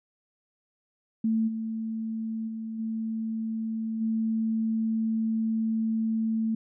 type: tone with level steps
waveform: sine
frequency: 222.7 Hz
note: A3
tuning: 21 cents sharp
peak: -22 / -29 / -32 / -28 / -24 dBFS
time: 1.24-6.55 s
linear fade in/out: 5 ms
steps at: 1.47 / 2.47 / 2.78 / 4 s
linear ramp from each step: 20 ms
effects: none